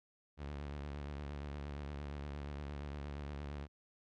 sawtooth tone with vibrato, 72 Hz, D2, 34 cents flat, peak -38 dBFS, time 0.37-3.68 s, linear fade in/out 50 ms, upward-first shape sine, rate 8.6 Hz, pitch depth 62 cents each way, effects low-pass 4000 Hz 12 dB/octave

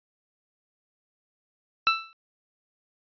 20% pulse tone with exponential decay, 1327 Hz, E6, 11 cents sharp, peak -10 dBFS, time 1.87-2.13 s, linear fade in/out 0 ms, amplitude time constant 56 ms, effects resampled to 11025 Hz

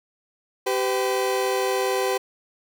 30% pulse tone pair together, 388.4 / 505.7 Hz, G4 / B4, -16 / +41 cents, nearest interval perfect fourth, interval 457 cents, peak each -21 / -22 dBFS, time 0.66-2.18 s, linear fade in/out 10 ms, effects none

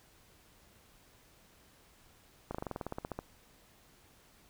slowing click train, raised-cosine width 1 ms, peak -23 dBFS, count 14, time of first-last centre 2.51-3.19 s, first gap 36 ms, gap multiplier 1.06, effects pink hiss -63 dBFS RMS until 4.49 s

